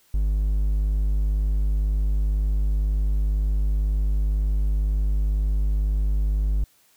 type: tone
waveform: triangle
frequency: 51 Hz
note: G#1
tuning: 31 cents flat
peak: -17 dBFS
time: 0.14-6.64 s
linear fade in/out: 0 ms
effects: white hiss -60 dBFS RMS until 6.96 s